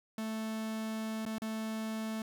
45% pulse tone with dropouts, 220 Hz, A3, in tune, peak -35 dBFS, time 0.18-2.22 s, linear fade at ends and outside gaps 2 ms, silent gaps 1.253-1.262 / 1.383-1.419 s, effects none

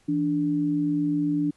sine tone pair together, 164.81 / 292.6 Hz, E3 / D4, 0 / -6 cents, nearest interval minor seventh, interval 994 cents, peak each -29 / -22 dBFS, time 0.08-1.51 s, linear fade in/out 10 ms, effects pink hiss -63 dBFS RMS until 1.56 s + resampled to 24000 Hz

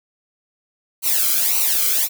blue noise with flanger, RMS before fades -18 dBFS, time 1.02-2.09 s, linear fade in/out 50 ms, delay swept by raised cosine 0.58 to 1.12 ms, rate 1.8 Hz, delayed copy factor -0.95, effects none

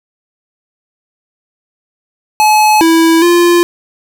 square tone with pitch steps, 855 / 328.2 / 347 Hz, A5 / E4 / F4, -50 / -8 / -11 cents, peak -6 dBFS, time 2.4-3.63 s, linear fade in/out 0 ms, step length 410 ms, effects none

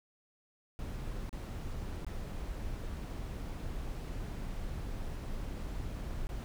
brown noise with dropouts, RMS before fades -39 dBFS, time 0.79-6.44 s, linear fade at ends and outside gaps 0 ms, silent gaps 1.293-1.329 / 2.047-2.066 / 6.269-6.291 s, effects none

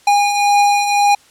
square beating tone pair, 814 / 815.9 Hz, G#5 / G#5, -35 / -31 cents, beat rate 1.9 Hz, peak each -20 / -12 dBFS, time 0.07-1.15 s, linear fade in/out 5 ms, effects white hiss -49 dBFS RMS until 1.3 s + low-pass 9000 Hz 12 dB/octave

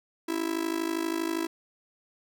45% pulse tone with amplitude modulation, 329.6 Hz, E4, in tune, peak -24 dBFS, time 0.28-1.47 s, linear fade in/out 10 ms, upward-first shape sine, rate 52.5 Hz, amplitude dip 85%, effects none

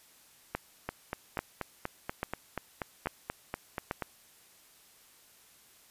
two click trains, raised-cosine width 0.5 ms, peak -18 / -16 dBFS, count 14 / 5, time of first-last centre 0.89-4.023 / 0.55-3.911 s, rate 4.15 / 1.19 Hz, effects white hiss -60 dBFS RMS until 5.9 s + resampled to 32000 Hz

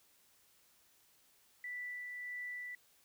sine tone with tremolo, 1973 Hz, B6, 2 cents flat, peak -40 dBFS, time 1.64-2.75 s, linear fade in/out 2 ms, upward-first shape sine, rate 1.6 Hz, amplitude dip 25%, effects white hiss -69 dBFS RMS until 3.04 s

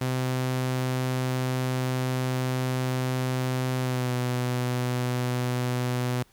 sawtooth tone with pitch glide, 128.3 to 124.5 Hz, C3 to B2, -34 to +14 cents, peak -21 dBFS, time 0.01-6.23 s, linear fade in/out 5 ms, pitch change -52 cents, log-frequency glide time 3.81-4.15 s, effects pink hiss -61 dBFS RMS until 6.32 s

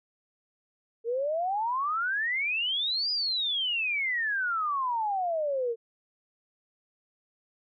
sine exponential two-way sweep, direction up then down, 448.9 to 4978 to 448.9 Hz, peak -26 dBFS, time 1.04-5.76 s, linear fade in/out 50 ms, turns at 3.11 s, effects none

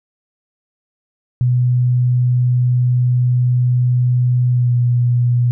sine tone with pitch glide, 124.1 to 121.76 Hz, B2 to B2, +9 to -24 cents, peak -11 dBFS, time 1.41-5.51 s, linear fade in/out 0 ms, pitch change -33 cents, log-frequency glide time 4.51-4.73 s, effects none

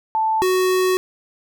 sine / square tone pair in turn, 880 / 370.7 Hz, A5 / F#4, 0 / +3 cents, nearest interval octave + minor third, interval 1497 cents, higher first, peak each -16 dBFS, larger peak neither, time 0.15-0.42 / 0.42-0.97 s, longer second, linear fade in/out 0 ms, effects none

